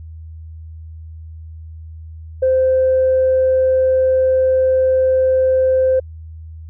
sine tone, 520 Hz, C5, 11 cents flat, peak -10 dBFS, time 2.42-6 s, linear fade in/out 10 ms, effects tanh soft clip ceiling -7 dBFS + added 80 Hz sine -31 dBFS peak until 6.69 s

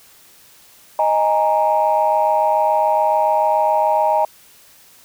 sine chord, D# suspended fourth, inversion none, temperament equal with one note detuned, 622.3 / 825.3 / 932.3 Hz, D#5 / G#5 / A#5, 0 / -11 / 0 cents, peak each -17 dBFS, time 0.99-4.25 s, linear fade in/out 2 ms, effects tanh soft clip ceiling -5 dBFS + white hiss -48 dBFS RMS until 5.04 s

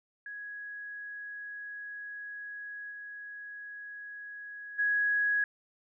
sine tone with level steps, 1666 Hz, G#6, 5 cents sharp, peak -39 / -41 / -25 dBFS, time 0.26-5.44 s, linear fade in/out 2 ms, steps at 2.9 / 4.78 s, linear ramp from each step 20 ms, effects none

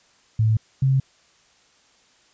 sine tone pair in turn, 110 / 133.75 Hz, A2 / C3, 0 / +38 cents, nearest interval minor third, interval 338 cents, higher second, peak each -15 dBFS, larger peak neither, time 0.39-0.57 / 0.82-1 s, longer neither, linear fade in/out 5 ms, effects white hiss -58 dBFS RMS until 2.33 s + resampled to 16000 Hz

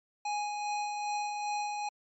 square tone with tremolo, 830.6 Hz, G#5, in tune, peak -31 dBFS, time 0.25-1.89 s, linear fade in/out 5 ms, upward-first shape sine, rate 2.5 Hz, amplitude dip 35%, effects MP3 32 kbps

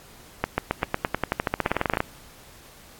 accelerating click train, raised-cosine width 0.5 ms, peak -6 dBFS, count 22, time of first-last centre 0.44-2.004 s, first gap 140 ms, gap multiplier 0.93, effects pink hiss -49 dBFS RMS until 2.99 s + AAC 64 kbps

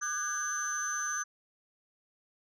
sine tone cluster, 1206 / 1497 / 1646 / 6140 Hz, D6 / F#6 / G#6 / G8, +46 / +20 / -16 / -37 cents, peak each -36 / -37 / -37 / -33 dBFS, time 0.01-1.24 s, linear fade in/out 20 ms, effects tanh soft clip ceiling -26 dBFS

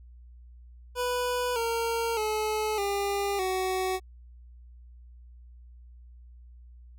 25% pulse tone with pitch steps, 493.9 / 460.8 / 430 / 401.2 / 374.3 Hz, B4 / A#4 / A4 / G4 / F#4, 0 / -20 / -40 / +40 / +20 cents, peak -23 dBFS, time 0.95-4 s, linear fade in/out 50 ms, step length 610 ms, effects added 60 Hz sine -47 dBFS peak until 6.98 s

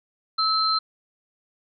sine tone pair together, 1300 / 4127 Hz, E6 / C8, -24 / -25 cents, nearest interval octave + minor sixth, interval 1999 cents, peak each -22 dBFS, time 0.38-0.79 s, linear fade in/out 10 ms, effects none

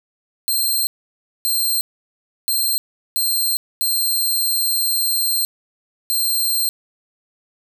10% pulse tone bursts at uneven times, 4165 Hz, C8, 9 cents flat, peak -10 dBFS, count 6, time 0.48-0.87 / 1.45-1.81 / 2.48-2.78 / 3.16-3.57 / 3.81-5.45 / 6.1-6.69 s, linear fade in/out 0 ms, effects none

